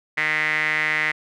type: tone with band-pass filter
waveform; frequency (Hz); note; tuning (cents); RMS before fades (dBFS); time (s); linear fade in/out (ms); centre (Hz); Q
sawtooth; 154.1; D#3; -16; -22; 0.17-1.12; 10; 2000; 7.7
effects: none